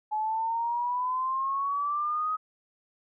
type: exponential sweep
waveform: sine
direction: up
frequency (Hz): 850 to 1267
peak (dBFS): -26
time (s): 0.11-2.37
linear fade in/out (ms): 20
effects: none